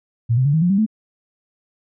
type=tone with pitch steps; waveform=sine; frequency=116.54 / 129.31 / 143.48 / 159.2 / 176.64 / 196 / 217.5 Hz; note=A#2 / C3 / D3 / D#3 / F3 / G3 / A3; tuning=0 / -20 / -40 / +40 / +20 / 0 / -20 cents; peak=-13 dBFS; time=0.29-0.864 s; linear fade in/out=20 ms; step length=82 ms; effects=none